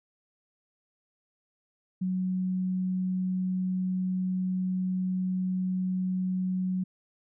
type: tone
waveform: sine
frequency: 185 Hz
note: F#3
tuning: in tune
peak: -26 dBFS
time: 2.01-6.84 s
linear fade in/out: 10 ms
effects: none